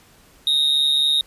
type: tone with amplitude modulation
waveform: triangle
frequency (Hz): 3735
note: A#7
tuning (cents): +3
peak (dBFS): -11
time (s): 0.47-1.21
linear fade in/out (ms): 2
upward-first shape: sine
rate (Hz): 144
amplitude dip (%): 65
effects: pink hiss -52 dBFS RMS until 1.26 s + resampled to 32000 Hz